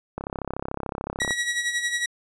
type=click train; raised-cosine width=1 ms; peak=-15 dBFS; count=39; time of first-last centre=0.18-1.308 s; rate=33.7 Hz
type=tone with tremolo; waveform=sawtooth; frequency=1919 Hz; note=A#6; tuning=50 cents sharp; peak=-18 dBFS; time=1.2-2.06 s; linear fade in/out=5 ms; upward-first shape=sine; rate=11 Hz; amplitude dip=60%
effects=resampled to 24000 Hz